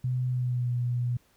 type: tone with pitch glide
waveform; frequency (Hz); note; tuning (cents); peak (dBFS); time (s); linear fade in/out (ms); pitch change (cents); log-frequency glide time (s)
sine; 126.4 to 122.09; B2 to B2; +41 to -19; -25; 0.04-1.17; 5; -60; 0.27-0.71
effects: pink hiss -65 dBFS RMS until 1.36 s